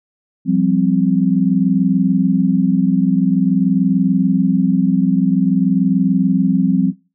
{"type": "chord", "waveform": "sine", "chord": "F suspended second", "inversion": "none", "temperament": "equal with one note detuned", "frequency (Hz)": [174.61, 195.09, 261.6], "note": ["F3", "G3", "C4"], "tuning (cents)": [0, -8, 0], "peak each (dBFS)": -16, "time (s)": [0.45, 6.93], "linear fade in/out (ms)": 50, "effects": ["noise-tail reverb RT60 0.3 s tail -20 dB re dry"]}